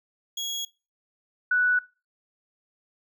30% pulse / sine tone pair in turn, 3322 / 1479.8 Hz, G#7 / F#6, 0 / 0 cents, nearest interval octave + major second, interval 1400 cents, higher first, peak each -26 / -19 dBFS, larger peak second, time 0.37-0.65 / 1.51-1.79 s, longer neither, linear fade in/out 5 ms, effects noise-tail reverb RT60 0.3 s tail -21 dB re dry

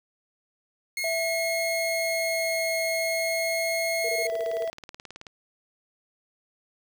sawtooth tone, 2157 Hz, C#7, 48 cents flat, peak -24 dBFS, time 0.97-4.27 s, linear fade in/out 2 ms
triangle tone with vibrato, 659.3 Hz, E5, in tune, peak -25 dBFS, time 1.04-4.7 s, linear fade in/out 2 ms, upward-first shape triangle, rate 0.43 Hz, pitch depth 11 cents each way
sine tone bursts, 466.2 Hz, A#4, in tune, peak -30 dBFS, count 9, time 4.04-4.649 s, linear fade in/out 5 ms, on 49 ms, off 21 ms
click train, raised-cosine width 0.2 ms, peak -24 dBFS, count 19, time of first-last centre 4.3-5.268 s, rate 18.6 Hz
effects 8-bit

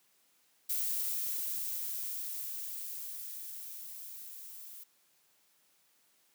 violet noise with level ramp, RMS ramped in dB -33 to -49 dBFS, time 0.69-4.84 s, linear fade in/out 10 ms, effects white hiss -70 dBFS RMS until 6.34 s + high-pass 150 Hz 12 dB/octave

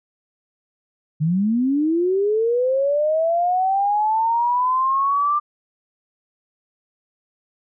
sine linear sweep, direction up, 146.83 to 1192 Hz, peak -16 dBFS, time 1.2-5.4 s, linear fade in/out 20 ms, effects none

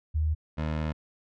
sine / 20% pulse tone pair in turn, 77.7 / 77.7 Hz, D#2 / D#2, -2 / -2 cents, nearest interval unison, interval 0 cents, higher neither, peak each -23 dBFS, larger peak neither, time 0.14-0.35 / 0.57-0.93 s, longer second, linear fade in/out 20 ms, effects low-pass 3000 Hz 12 dB/octave

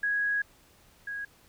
sine tone pair in turn, 1659 / 1648.5 Hz, G#6 / G#6, -2 / -13 cents, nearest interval unison, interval 11 cents, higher first, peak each -25 / -33 dBFS, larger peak first, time 0.03-0.42 / 1.07-1.25 s, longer first, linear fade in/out 5 ms, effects pink hiss -60 dBFS RMS until 1.48 s

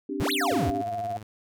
sine chord, C suspended second, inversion none, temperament equal with one note detuned, 264.2 / 293.7 / 392 Hz, C4 / D4 / G4, +17 / 0 / 0 cents, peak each -34 / -31 / -33 dBFS, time 0.09-0.82 s, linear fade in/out 5 ms
square exponential two-way sweep, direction up then down, 69.3 to 4435 to 69.3 Hz, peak -26 dBFS, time 0.2-0.7 s, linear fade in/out 0 ms, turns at 0.32 s
sine tone with vibrato, 699 Hz, F5, 1 cent sharp, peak -28 dBFS, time 0.41-1.17 s, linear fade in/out 2 ms, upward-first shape square, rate 15 Hz, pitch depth 26 cents each way
sawtooth tone with tremolo, 106.7 Hz, G#2, 47 cents sharp, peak -32 dBFS, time 0.51-1.23 s, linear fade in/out 5 ms, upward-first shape sine, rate 17 Hz, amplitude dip 65%
effects none

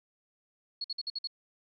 sine tone bursts, 4344 Hz, C#8, 36 cents flat, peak -32 dBFS, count 6, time 0.81-1.273 s, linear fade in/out 5 ms, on 33 ms, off 53 ms, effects none

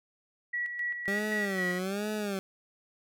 sine tone with tremolo, 1933 Hz, B6, 38 cents flat, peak -29 dBFS, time 0.53-1.79 s, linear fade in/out 10 ms, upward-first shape square, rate 3.8 Hz, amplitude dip 50%
20% pulse tone with vibrato, 196 Hz, G3, in tune, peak -26 dBFS, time 1.08-2.39 s, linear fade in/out 0 ms, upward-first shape sine, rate 1.2 Hz, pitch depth 150 cents each way
effects none

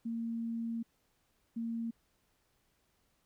sine tone bursts at uneven times, 229.9 Hz, A#3, 24 cents flat, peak -34 dBFS, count 2, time 0.05-0.83 / 1.56-1.91 s, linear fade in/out 10 ms, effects pink hiss -75 dBFS RMS until 3.25 s

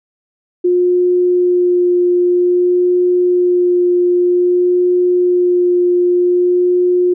sine tone with vibrato, 356.6 Hz, F4, 36 cents sharp, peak -9 dBFS, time 0.64-7.14 s, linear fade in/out 10 ms, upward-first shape sine, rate 0.52 Hz, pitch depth 9 cents each way, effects none

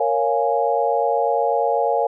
sine chord, Bb minor seventh, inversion none, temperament equal, 466.2 / 554.4 / 698.5 / 830.6 Hz, Bb4 / Db5 / F5 / Ab5, 0 / 0 / 0 / 0 cents, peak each -22 dBFS, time 0-2.07 s, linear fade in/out 5 ms, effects none

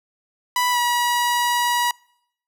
sawtooth tone with pitch glide, 987.8 to 965.2 Hz, B5 to B5, 0 to -40 cents, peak -14 dBFS, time 0.56-1.91 s, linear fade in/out 2 ms, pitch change -40 cents, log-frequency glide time 0.71-0.78 s, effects noise-tail reverb RT60 0.7 s tail -25 dB re dry

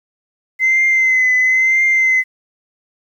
sine tone with vibrato, 2056 Hz, C7, 31 cents flat, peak -9 dBFS, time 0.59-2.24 s, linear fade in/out 50 ms, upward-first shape triangle, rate 0.99 Hz, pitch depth 42 cents each way, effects tanh soft clip ceiling -7 dBFS + 8-bit

